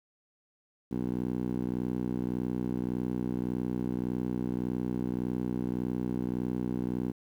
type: tone with band-pass filter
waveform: 10% pulse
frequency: 61.74 Hz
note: B1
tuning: in tune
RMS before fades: -32 dBFS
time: 0.91-7.12 s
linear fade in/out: 10 ms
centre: 250 Hz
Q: 1.4
effects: 10-bit